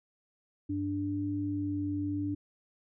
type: tone pair together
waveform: sine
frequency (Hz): 98 / 293.1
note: G2 / D4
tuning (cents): 0 / -3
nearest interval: octave + perfect fifth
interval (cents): 1897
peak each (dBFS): -36 / -31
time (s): 0.69-2.35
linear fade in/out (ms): 10
effects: none